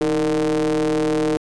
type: ring-modulated tone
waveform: square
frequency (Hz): 73.42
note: D2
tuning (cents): 0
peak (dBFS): -15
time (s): 0.01-1.37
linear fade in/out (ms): 0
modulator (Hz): 387
effects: resampled to 22050 Hz